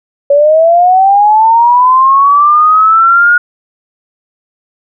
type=linear sweep; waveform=sine; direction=up; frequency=560 to 1445 Hz; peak=-3 dBFS; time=0.3-3.38 s; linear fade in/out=5 ms; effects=none